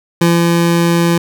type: tone with ADSR envelope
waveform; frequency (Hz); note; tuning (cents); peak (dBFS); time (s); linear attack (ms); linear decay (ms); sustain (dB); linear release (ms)
25% pulse; 170; F3; -46; -4; 0.21-1.18; 6; 190; -2; 5
effects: none